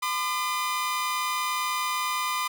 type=tone pair together; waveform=sawtooth; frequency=1015 / 1205.9 Hz; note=B5 / D6; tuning=+47 / +45 cents; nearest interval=minor third; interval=298 cents; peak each=-25 dBFS; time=0.02-2.48 s; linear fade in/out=10 ms; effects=none